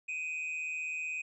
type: tone with amplitude modulation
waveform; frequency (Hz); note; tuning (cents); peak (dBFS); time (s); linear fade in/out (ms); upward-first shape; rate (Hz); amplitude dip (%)
triangle; 2501; D#7; +8; -30; 0.08-1.22; 10; sine; 156; 60
effects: resampled to 24000 Hz